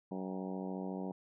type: harmonic tone with a mistuned harmonic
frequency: 94.1 Hz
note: F#2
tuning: 30 cents sharp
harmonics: 2 / 3 / 4 / 5 / 6 / 7 / 8 / 9 / 10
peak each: -40 / -44 / -46 / -48 / -50 / -51 / -52 / -53 / -54 dBFS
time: 0.11-1.12 s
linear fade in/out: 5 ms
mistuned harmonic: 9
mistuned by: -63 cents
effects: none